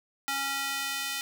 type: tone with high-pass filter sweep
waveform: square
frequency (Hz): 275.6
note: C#4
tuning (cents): -10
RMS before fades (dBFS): -32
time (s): 0.28-1.21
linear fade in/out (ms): 0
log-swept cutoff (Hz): 1200 to 2300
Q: 0.91
effects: none